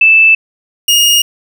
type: tone pair in turn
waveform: sine / sawtooth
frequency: 2637 / 2855 Hz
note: E7 / F7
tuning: 0 / +37 cents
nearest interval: minor second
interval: 137 cents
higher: second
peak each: -3 dBFS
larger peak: neither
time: 0.01-0.35 / 0.88-1.22 s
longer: neither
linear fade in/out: 5 ms
effects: none